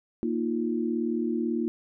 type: chord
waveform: sine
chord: Bb suspended fourth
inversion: none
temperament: equal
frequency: 233.1 / 311.1 / 349.2 Hz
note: Bb3 / Eb4 / F4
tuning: 0 / 0 / 0 cents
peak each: -28 / -31 / -30 dBFS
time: 0.23-1.68 s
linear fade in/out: 0 ms
effects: none